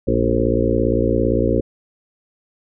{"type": "harmonic tone with a mistuned harmonic", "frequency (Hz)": 57.6, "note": "A#1", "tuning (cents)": -20, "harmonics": [1, 2, 4, 5, 6, 7, 8, 9], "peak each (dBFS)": [-23, -23, -23, -23, -23, -23, -23, -23], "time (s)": [0.07, 1.61], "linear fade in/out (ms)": 10, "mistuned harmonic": 9, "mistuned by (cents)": 42, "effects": []}